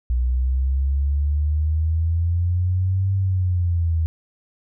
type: exponential two-way sweep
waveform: sine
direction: up then down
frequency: 60.5 to 97.3 to 80.1 Hz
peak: -17 dBFS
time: 0.1-4.06 s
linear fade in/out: 0 ms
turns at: 3.14 s
effects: none